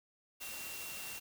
sine tone in noise, 2743 Hz, F7, 32 cents flat, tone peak -48 dBFS, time 0.4-1.2 s, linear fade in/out 20 ms, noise white, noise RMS -45 dBFS, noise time 0.4-1.2 s, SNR -6 dB, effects none

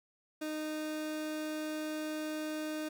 30% pulse tone, 308.3 Hz, D#4, 16 cents flat, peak -33 dBFS, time 0.41-2.89 s, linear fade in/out 10 ms, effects none

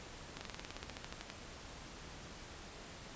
slowing click train, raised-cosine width 0.2 ms, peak -26 dBFS, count 16, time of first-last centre 0.37-1.301 s, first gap 40 ms, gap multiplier 1.06, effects pink hiss -51 dBFS RMS until 3.15 s + resampled to 16000 Hz

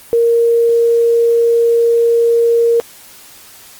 sine tone, 466.2 Hz, A#4, in tune, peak -8 dBFS, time 0.13-2.8 s, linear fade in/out 0 ms, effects white hiss -39 dBFS RMS until 3.79 s + Opus 32 kbps

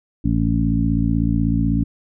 harmonic tone with a mistuned harmonic, 56.1 Hz, A1, 34 cents sharp, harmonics 1 / 2 / 3 / 4 / 5, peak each -22 / -22 / -22 / -22 / -22 dBFS, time 0.24-1.84 s, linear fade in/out 10 ms, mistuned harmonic 1, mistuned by -32 cents, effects none

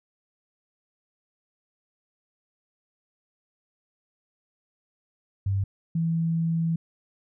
sine tone pair in turn, 98 / 164.82 Hz, G2 / E3, 0 / 0 cents, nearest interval major sixth, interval 900 cents, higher second, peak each -22 / -22 dBFS, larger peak neither, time 5.46-5.64 / 5.95-6.76 s, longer second, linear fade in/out 5 ms, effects none

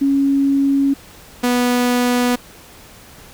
sine / sawtooth tone pair in turn, 276.6 / 245.6 Hz, C#4 / B3, -4 / -9 cents, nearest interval major second, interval 205 cents, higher first, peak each -12 / -10 dBFS, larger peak second, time 0.01-0.94 / 1.43-2.36 s, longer neither, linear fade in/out 10 ms, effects pink hiss -42 dBFS RMS until 3.33 s

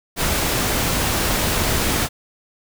pink noise, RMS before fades -20 dBFS, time 0.16-2.09 s, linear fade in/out 50 ms, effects none

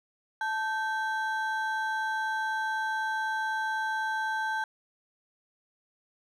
triangle ring-modulated tone, 1216 Hz, D#6, 40 cents flat, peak -23 dBFS, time 0.41-4.64 s, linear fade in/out 2 ms, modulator 340 Hz, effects none

